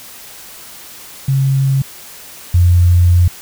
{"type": "tone pair in turn", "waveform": "sine", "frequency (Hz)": [135.3, 87.96], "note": ["C#3", "F2"], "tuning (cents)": [-42, 13], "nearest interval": "perfect fifth", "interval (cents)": 745, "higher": "first", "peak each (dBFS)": [-10, -6], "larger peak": "second", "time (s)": [[1.28, 1.82], [2.54, 3.28]], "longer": "second", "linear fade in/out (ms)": 5, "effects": ["white hiss -35 dBFS RMS until 3.41 s"]}